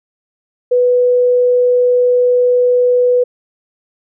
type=tone; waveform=sine; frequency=493.9 Hz; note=B4; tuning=in tune; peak=-8 dBFS; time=0.71-3.24 s; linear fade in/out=10 ms; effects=none